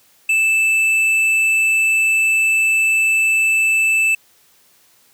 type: tone with tanh clipping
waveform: sine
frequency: 2637 Hz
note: E7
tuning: in tune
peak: -14 dBFS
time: 0.29-4.15 s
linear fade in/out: 5 ms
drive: 8 dB
effects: white hiss -54 dBFS RMS until 5.13 s + high-pass 80 Hz 12 dB/octave